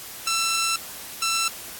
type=tone bursts at uneven times; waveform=10% pulse; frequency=1339 Hz; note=E6; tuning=27 cents sharp; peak=-13 dBFS; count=2; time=0.27-0.76 / 1.22-1.48 s; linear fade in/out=2 ms; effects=white hiss -38 dBFS RMS until 1.79 s + AAC 64 kbps